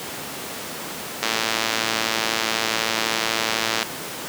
click train, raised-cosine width 0.2 ms, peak -3 dBFS, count 292, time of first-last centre 1.23-3.828 s, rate 112 Hz, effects pink hiss -31 dBFS RMS until 4.28 s + high-pass 200 Hz 12 dB/octave

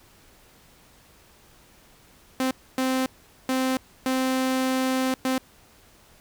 sawtooth tone bursts at uneven times, 260.2 Hz, C4, 9 cents flat, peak -18 dBFS, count 5, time 2.4-2.51 / 2.78-3.06 / 3.49-3.77 / 4.06-5.14 / 5.25-5.38 s, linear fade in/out 2 ms, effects pink hiss -55 dBFS RMS until 6.2 s

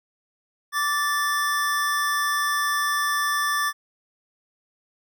square tone pair together, 1165.2 / 1760 Hz, D6 / A6, -14 / 0 cents, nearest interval perfect fifth, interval 714 cents, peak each -25 dBFS, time 0.72-3.73 s, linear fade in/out 50 ms, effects none

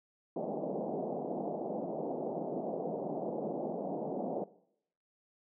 white band-pass noise, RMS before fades -37 dBFS, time 0.36-4.44 s, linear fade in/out 2 ms, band 160 to 740 Hz, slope 48 dB/octave, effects noise-tail reverb RT60 0.7 s tail -19 dB re dry

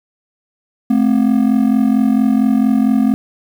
triangle ring-modulated tone, 238.6 Hz, A#3, 41 cents sharp, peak -5 dBFS, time 0.9-3.14 s, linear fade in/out 0 ms, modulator 22.2 Hz, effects 7-bit

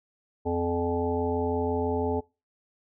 harmonic tone, 86 Hz, F2, 26 cents flat, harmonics 1 / 3 / 5 / 7 / 9 / 10, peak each -32 / -31 / -28 / -36 / -36 / -35 dBFS, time 0.45-2.21 s, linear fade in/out 20 ms, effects noise-tail reverb RT60 0.3 s tail -24 dB re dry

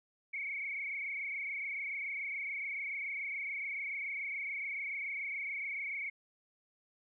sine tone with frequency modulation, 2228 Hz, C#7, 8 cents sharp, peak -36 dBFS, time 0.33-6.1 s, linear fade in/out 10 ms, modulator 27 Hz, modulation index 3.2, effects none

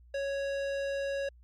sine tone with tanh clipping, 554.4 Hz, C#5, in tune, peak -33 dBFS, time 0.14-1.29 s, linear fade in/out 5 ms, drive 17 dB, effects added 60 Hz sine -54 dBFS peak until 1.43 s + Opus 48 kbps

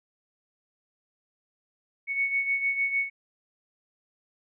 sine beating tone pair, 2217 / 2223.6 Hz, C#7 / C#7, 0 / +5 cents, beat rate 6.6 Hz, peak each -25 / -32 dBFS, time 2.07-3.1 s, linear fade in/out 50 ms, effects none

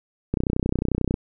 click train, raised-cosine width 3 ms, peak -9 dBFS, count 26, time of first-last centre 0.34-1.141 s, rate 31.2 Hz, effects none

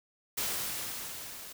white noise with level ramp, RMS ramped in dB -32 to -46 dBFS, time 0.37-1.53 s, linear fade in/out 10 ms, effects none

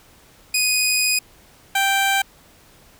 15% pulse tone pair in turn, 2489 / 784 Hz, D#7 / G5, 0 / 0 cents, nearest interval octave + minor sixth, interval 2000 cents, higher first, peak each -10 dBFS, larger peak neither, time 0.54-1.19 / 1.75-2.22 s, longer first, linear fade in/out 5 ms, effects pink hiss -51 dBFS RMS until 2.99 s

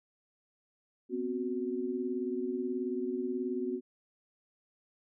sine tone cluster, 246.2 / 264.7 / 368.1 Hz, B3 / C4 / F#4, -5 / +20 / -9 cents, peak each -37 / -37 / -34 dBFS, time 1.09-3.81 s, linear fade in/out 50 ms, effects none

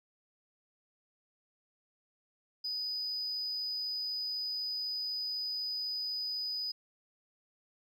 sine tone, 4978 Hz, D#8, in tune, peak -32 dBFS, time 2.64-6.72 s, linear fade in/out 10 ms, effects tanh soft clip ceiling -31 dBFS + 12-bit

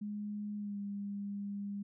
sine tone with pitch glide, 207.7 to 201.6 Hz, G#3 to G3, 0 to +49 cents, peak -37 dBFS, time 0.01-1.83 s, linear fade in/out 10 ms, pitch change -51 cents, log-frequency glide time 0.57-0.78 s, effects none

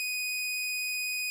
sawtooth tone with vibrato, 2489 Hz, D#7, in tune, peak -27 dBFS, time 0-1.3 s, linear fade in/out 0 ms, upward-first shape square, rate 20 Hz, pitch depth 8 cents each way, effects none

